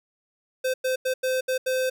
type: tone bursts at uneven times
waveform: square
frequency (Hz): 516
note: C5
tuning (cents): -24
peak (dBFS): -23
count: 6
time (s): 0.64-0.74 / 0.84-0.96 / 1.05-1.14 / 1.23-1.41 / 1.48-1.58 / 1.66-1.9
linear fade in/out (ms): 10
effects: none